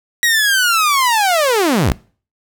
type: linear sweep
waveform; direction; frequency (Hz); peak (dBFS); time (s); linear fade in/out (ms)
sawtooth; down; 1918 to 43.65; -8; 0.23-1.92; 0
effects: noise-tail reverb RT60 0.4 s tail -21 dB re dry